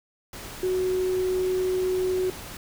sine tone in noise, 370 Hz, F#4, in tune, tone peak -22 dBFS, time 0.63-2.3 s, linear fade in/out 2 ms, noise pink, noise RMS -39 dBFS, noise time 0.33-2.57 s, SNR +14 dB, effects none

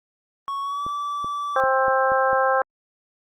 triangle tone with pitch glide, 1108.7 to 1158.5 Hz, C#6 to D6, 0 to -24 cents, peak -23 dBFS, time 0.48-1.6 s, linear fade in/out 0 ms, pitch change +76 cents, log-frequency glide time 0.62-0.85 s
clicks, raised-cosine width 2 ms, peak -23 dBFS, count 6, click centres 0.865 / 1.245 / 1.638 / 1.882 / 2.119 / 2.331 s
harmonic tone, 264.2 Hz, C4, 17 cents sharp, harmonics 2 / 3 / 4 / 5 / 6, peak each -21 / -23 / -24 / -25 / -26 dBFS, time 1.56-2.62 s, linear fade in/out 2 ms
effects Opus 32 kbps

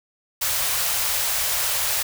white band-stop noise, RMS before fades -23 dBFS, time 0.41-2.03 s, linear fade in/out 10 ms, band 120 to 510 Hz, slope 24 dB/octave, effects none

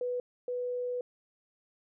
sine tone pair in turn, 493.6 / 493.6 Hz, B4 / B4, -1 / -1 cents, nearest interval unison, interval 0 cents, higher neither, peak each -30 / -31 dBFS, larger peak first, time 0.01-0.2 / 0.48-1.01 s, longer second, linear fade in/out 2 ms, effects none

